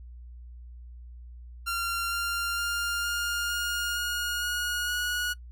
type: tone with pitch steps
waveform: sawtooth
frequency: 1381 / 1391.4 / 1401.9 / 1412.5 / 1423.1 / 1433.8 / 1444.6 / 1455.5 Hz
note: F6 / F6 / F6 / F6 / F6 / F6 / F#6 / F#6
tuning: -20 / -7 / +6 / +19 / +32 / +45 / -42 / -29 cents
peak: -24 dBFS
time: 1.66-5.34 s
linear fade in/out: 20 ms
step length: 460 ms
effects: noise-tail reverb RT60 0.1 s tail -22 dB re dry + added 60 Hz sine -42 dBFS peak until 5.51 s